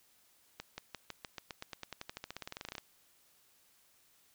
accelerating click train, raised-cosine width 0.2 ms, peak -24 dBFS, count 27, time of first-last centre 0.6-2.782 s, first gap 180 ms, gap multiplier 0.93, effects white hiss -68 dBFS RMS until 4.34 s

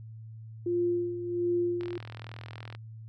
sine tone with tremolo, 349.3 Hz, F4, in tune, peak -24 dBFS, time 0.66-1.98 s, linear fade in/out 5 ms, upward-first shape sine, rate 1.4 Hz, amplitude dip 65%
click train, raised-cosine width 0.3 ms, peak -27 dBFS, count 40, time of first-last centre 1.81-2.75 s, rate 41.5 Hz
effects added 111 Hz sine -42 dBFS peak until 3.08 s

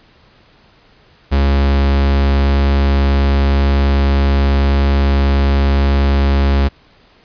45% pulse tone, 69.3 Hz, C#2, in tune, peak -10 dBFS, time 1.31-6.69 s, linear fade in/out 20 ms, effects pink hiss -49 dBFS RMS until 7.24 s + resampled to 11025 Hz

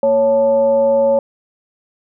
sine tone with frequency modulation, 555 Hz, C#5, 2 cents sharp, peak -10 dBFS, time 0.03-1.19 s, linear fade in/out 2 ms, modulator 324 Hz, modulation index 0.4, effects none

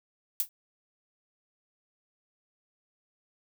violet noise with exponential decay, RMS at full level -23 dBFS, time 0.4-0.49 s, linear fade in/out 0 ms, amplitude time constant 19 ms, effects none

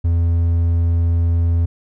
triangle tone, 84.5 Hz, E2, 43 cents sharp, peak -11 dBFS, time 0.04-1.66 s, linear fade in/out 10 ms, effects none

